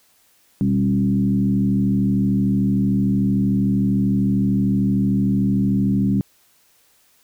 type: tone with frequency modulation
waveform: sine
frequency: 196 Hz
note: G3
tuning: in tune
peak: -15 dBFS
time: 0.61-6.21 s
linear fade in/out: 0 ms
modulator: 73.2 Hz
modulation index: 1
effects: white hiss -58 dBFS RMS until 7.23 s